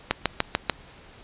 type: click train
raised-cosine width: 0.3 ms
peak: -4 dBFS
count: 5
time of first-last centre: 0.11-0.697 s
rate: 6.81 Hz
effects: pink hiss -49 dBFS RMS until 1.23 s + resampled to 8000 Hz